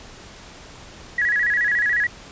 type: tone with vibrato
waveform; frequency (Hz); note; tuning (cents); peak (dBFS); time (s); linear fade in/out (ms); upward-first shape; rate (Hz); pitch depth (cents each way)
sine; 1800; A6; +39; -17; 1.18-2.07; 5; square; 14; 120
effects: pink hiss -42 dBFS RMS until 2.31 s + resampled to 16000 Hz